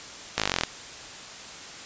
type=slowing click train; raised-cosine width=0.2 ms; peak=-5 dBFS; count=13; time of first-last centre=0.38-0.635 s; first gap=18 ms; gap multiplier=1.03; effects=white hiss -41 dBFS RMS until 1.85 s + resampled to 16000 Hz